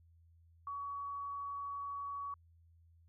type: tone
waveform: sine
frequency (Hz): 1128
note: C#6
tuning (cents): +30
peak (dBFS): -39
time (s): 0.67-2.34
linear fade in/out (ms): 2
effects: added 83 Hz sine -62 dBFS peak until 3.08 s